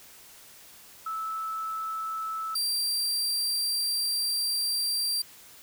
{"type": "tone pair in turn", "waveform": ["sine", "sawtooth"], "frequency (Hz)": [1310, 4716], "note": ["E6", "D8"], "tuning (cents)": [-11, 6], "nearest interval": "octave + minor seventh", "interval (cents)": 2217, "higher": "second", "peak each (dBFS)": [-30, -23], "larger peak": "second", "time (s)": [[1.06, 2.55], [2.55, 5.22]], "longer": "second", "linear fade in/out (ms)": 5, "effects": ["white hiss -51 dBFS RMS until 5.62 s"]}